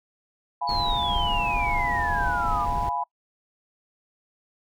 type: chord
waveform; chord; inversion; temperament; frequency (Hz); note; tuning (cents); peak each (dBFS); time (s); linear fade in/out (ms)
sine; F diminished; none; equal; 698.5 / 830.6 / 987.8; F5 / Ab5 / Cb6; 0 / 0 / 0; -33 / -29 / -27; 0.61-3.04; 10
type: exponential sweep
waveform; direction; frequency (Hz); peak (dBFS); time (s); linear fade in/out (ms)
sine; down; 4435 to 1174.7; -27; 0.67-2.66; 20
type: noise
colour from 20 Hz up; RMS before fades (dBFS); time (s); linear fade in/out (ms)
brown; -30; 0.69-2.89; 0
effects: noise-tail reverb RT60 0.1 s tail -25 dB re dry

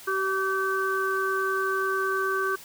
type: harmonic tone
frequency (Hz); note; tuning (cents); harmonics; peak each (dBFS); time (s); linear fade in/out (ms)
384.4; G4; -34; 1 / 3 / 4; -28 / -28 / -28; 0.07-2.56; 10
effects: white hiss -46 dBFS RMS until 2.64 s

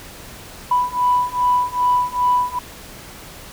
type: beating tone pair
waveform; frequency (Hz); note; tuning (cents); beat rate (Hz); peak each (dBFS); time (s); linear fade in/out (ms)
sine; 987.8 / 990.3; B5 / B5; 0 / +4; 2.5; -18 / -17; 0.71-2.59; 5
effects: tanh soft clip ceiling -7 dBFS + pink hiss -38 dBFS RMS until 3.52 s

